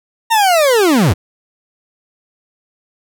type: linear sweep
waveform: 40% pulse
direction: down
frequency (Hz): 932.3 to 69.3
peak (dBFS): -8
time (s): 0.3-1.14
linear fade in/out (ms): 20
effects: none